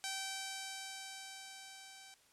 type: tone with level ramp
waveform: 5% pulse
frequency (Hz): 774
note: G5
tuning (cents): -22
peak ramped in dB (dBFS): -26 to -42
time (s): 0.04-2.14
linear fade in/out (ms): 0
effects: white hiss -68 dBFS RMS until 2.32 s + low-pass 10000 Hz 12 dB/octave